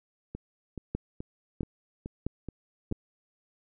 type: two click trains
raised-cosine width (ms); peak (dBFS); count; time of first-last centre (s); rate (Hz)
3; -17 / -24; 4 / 7; 0.95-2.924 / 0.35-2.914; 1.52 / 2.34
effects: none